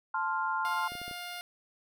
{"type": "chord", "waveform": "sine", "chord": "F major", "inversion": "first", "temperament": "equal", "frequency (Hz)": [880, 1046.5, 1396.9], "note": ["A5", "C6", "F6"], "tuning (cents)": [0, 0, 0], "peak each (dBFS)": -33, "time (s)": [0.14, 0.88], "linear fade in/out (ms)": 5}
{"type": "tone", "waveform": "10% pulse", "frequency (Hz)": 707, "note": "F5", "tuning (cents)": 21, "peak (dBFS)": -30, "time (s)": [0.65, 1.41], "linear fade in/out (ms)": 0}
{"type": "clicks", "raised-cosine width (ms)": 2, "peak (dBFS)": -33, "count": 5, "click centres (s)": [0.92, 0.953, 1.016, 1.08, 1.112]}
{"effects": []}